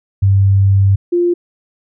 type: tone pair in turn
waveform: sine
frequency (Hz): 98 / 349.2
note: G2 / F4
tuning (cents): 0 / 0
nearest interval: octave + minor seventh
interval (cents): 2200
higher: second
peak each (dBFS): -7 / -10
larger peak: first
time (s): 0.22-0.96 / 1.12-1.34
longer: first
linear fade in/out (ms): 10
effects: none